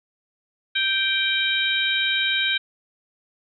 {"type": "harmonic tone with a mistuned harmonic", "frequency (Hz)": 784, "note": "G5", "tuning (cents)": 0, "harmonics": [2, 3, 4, 5], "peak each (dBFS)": [-25, -25, -25, -25], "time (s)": [0.75, 2.58], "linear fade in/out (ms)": 10, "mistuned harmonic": 5, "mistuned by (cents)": -50, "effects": []}